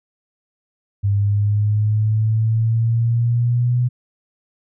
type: exponential sweep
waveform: sine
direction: up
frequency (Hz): 100 to 123.9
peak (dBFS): -14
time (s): 1.03-3.89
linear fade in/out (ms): 20
effects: none